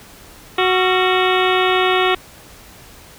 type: harmonic tone with a mistuned harmonic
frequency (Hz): 370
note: F#4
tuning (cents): 0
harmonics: 1 / 2 / 3 / 4 / 5 / 6 / 7 / 8 / 9 / 10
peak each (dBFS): -17 / -20 / -22 / -23 / -24 / -25 / -25 / -26 / -27 / -27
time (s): 0.58-2.15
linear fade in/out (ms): 5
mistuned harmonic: 4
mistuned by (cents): -130
effects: pink hiss -42 dBFS RMS until 3.18 s